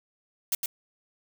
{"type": "noise with echo", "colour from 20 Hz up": "blue", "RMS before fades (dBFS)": -26, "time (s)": [0.52, 0.55], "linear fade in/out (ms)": 2, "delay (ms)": 110, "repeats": 1, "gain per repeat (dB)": -4, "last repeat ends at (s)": 0.66, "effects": []}